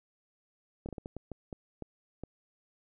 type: slowing click train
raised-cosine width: 2 ms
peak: -26 dBFS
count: 10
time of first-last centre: 0.86-2.236 s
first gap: 28 ms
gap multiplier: 1.4
effects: none